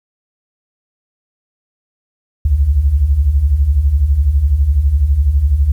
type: beating tone pair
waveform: sine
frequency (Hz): 61.7 / 73.7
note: B1 / D2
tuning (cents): -1 / +7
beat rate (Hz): 12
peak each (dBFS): -16 / -10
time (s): 2.45-5.72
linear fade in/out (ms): 5
effects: 8-bit